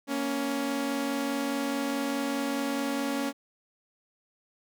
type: tone pair together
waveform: sawtooth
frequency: 234.1 / 278.9 Hz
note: A#3 / C#4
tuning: +8 / +11 cents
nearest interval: minor third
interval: 303 cents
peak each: -30 / -25 dBFS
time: 0.07-3.33 s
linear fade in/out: 50 ms
effects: none